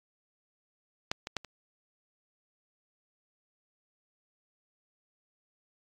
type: clicks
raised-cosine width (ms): 0.2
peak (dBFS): -12 / -20 / -14 / -28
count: 4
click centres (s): 1.115 / 1.271 / 1.367 / 1.447
effects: AAC 64 kbps